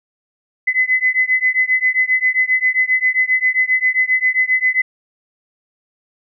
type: beating tone pair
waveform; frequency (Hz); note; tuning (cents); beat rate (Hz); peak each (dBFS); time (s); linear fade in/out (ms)
sine; 2020 / 2027.5; B6 / B6; +39 / +45; 7.5; -16; 0.67-4.82; 10
effects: none